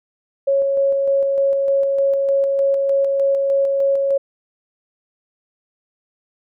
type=tone with tremolo; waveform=sine; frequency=551 Hz; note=C#5; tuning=11 cents flat; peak=-13 dBFS; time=0.47-4.18 s; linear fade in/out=10 ms; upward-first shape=square; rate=3.3 Hz; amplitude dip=25%; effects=none